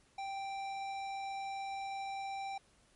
triangle tone with hard clipping, 784 Hz, G5, in tune, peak -40 dBFS, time 0.18-2.58 s, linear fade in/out 5 ms, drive 17 dB, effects pink hiss -68 dBFS RMS until 2.95 s + MP3 48 kbps

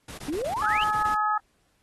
pink noise bursts, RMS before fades -40 dBFS, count 9, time 0.08-1.148 s, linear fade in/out 5 ms, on 100 ms, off 21 ms
sine exponential sweep, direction up, 270.1 to 3148 Hz, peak -26 dBFS, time 0.28-0.84 s, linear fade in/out 5 ms
harmonic tone, 424.2 Hz, G#4, 37 cents sharp, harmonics 2 / 3 / 4, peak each -26 / -24 / -33 dBFS, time 0.62-1.38 s, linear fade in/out 5 ms
effects pink hiss -69 dBFS RMS until 1.82 s + AAC 32 kbps

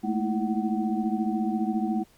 sine tone cluster, 213.7 / 228.1 / 322.2 / 334.8 / 750 Hz, G#3 / A#3 / E4 / E4 / F#5, +50 / -37 / -39 / +27 / +23 cents, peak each -27 / -30 / -32 / -35 / -33 dBFS, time 0.03-2.04 s, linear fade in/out 20 ms, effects pink hiss -60 dBFS RMS until 2.17 s + Opus 48 kbps

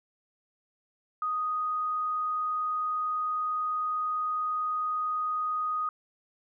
sine tone, 1244.5 Hz, D#6, in tune, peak -27 dBFS, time 1.22-5.89 s, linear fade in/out 2 ms, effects none

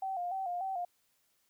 sine tone with vibrato, 737 Hz, F#5, 7 cents flat, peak -33 dBFS, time 0.02-0.85 s, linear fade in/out 5 ms, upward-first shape square, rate 3.4 Hz, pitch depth 72 cents each way, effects white hiss -74 dBFS RMS until 1.49 s

